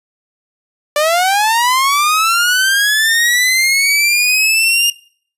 sawtooth linear sweep, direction up, 581 to 2833 Hz, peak -7 dBFS, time 0.96-4.9 s, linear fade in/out 2 ms, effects noise-tail reverb RT60 0.5 s tail -21 dB re dry + resampled to 32000 Hz

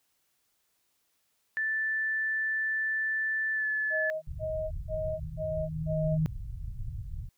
sine tone with pitch glide, 1760 to 1728.8 Hz, A6 to A6, 0 to -31 cents, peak -27 dBFS, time 1.57-4.1 s, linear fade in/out 0 ms, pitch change -31 cents, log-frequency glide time 3.53-3.67 s
sine tone bursts, 628 Hz, D#5, 16 cents sharp, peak -30 dBFS, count 5, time 3.9-6.18 s, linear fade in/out 50 ms, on 320 ms, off 170 ms
sine tone with exponential growth, 157 Hz, D#3, 16 cents sharp, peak -23 dBFS, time 4.14-6.26 s, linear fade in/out 0 ms, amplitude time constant 460 ms
pink low-pass noise, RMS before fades -38 dBFS, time 4.27-7.29 s, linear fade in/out 5 ms, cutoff 140 Hz, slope 48 dB/octave
effects white hiss -74 dBFS RMS until 7.37 s

